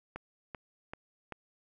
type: click train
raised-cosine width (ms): 0.5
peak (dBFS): -25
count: 4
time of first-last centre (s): 0.16-1.323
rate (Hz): 2.58
effects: none